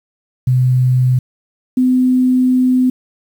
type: tone pair in turn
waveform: sine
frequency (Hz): 127.1 / 254.2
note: C3 / C4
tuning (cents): -50 / -50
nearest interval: octave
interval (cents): 1200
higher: second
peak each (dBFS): -9 / -9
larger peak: neither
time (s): 0.47-1.19 / 1.77-2.9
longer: second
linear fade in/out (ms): 5
effects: 7-bit